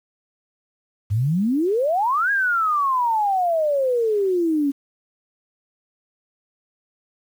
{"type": "exponential two-way sweep", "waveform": "sine", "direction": "up then down", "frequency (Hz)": [96.2, 1661.2, 273.1], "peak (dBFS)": -17, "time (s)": [1.1, 4.72], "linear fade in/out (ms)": 20, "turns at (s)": 2.31, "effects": ["8-bit"]}